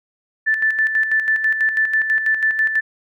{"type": "tone with tremolo", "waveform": "sine", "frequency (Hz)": 1760, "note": "A6", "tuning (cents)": 0, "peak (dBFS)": -13, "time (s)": [0.46, 2.81], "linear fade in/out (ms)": 20, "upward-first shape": "square", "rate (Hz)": 6.1, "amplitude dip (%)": 55, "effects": []}